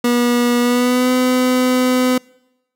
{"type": "tone with pitch glide", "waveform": "30% pulse", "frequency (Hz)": [241.6, 253.3], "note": ["B3", "B3"], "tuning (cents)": [-38, 44], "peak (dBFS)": -10, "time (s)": [0.04, 2.18], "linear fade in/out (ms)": 5, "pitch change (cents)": 82, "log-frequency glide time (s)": [0.6, 1.11], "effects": ["noise-tail reverb RT60 0.9 s tail -26 dB re dry"]}